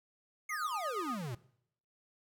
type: tone with tremolo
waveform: sine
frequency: 1236 Hz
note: D#6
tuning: 12 cents flat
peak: -34 dBFS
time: 0.49-1.19 s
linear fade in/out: 50 ms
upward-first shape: sine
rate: 8.5 Hz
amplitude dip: 65%
type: exponential sweep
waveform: square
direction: down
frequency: 2217 to 110 Hz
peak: -38 dBFS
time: 0.49-1.35 s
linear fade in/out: 5 ms
effects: noise-tail reverb RT60 0.7 s tail -20 dB re dry